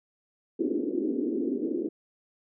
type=band-pass noise; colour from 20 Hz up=white; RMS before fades=-29 dBFS; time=0.59-1.89 s; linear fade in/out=10 ms; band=250 to 390 Hz; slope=48 dB/octave; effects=none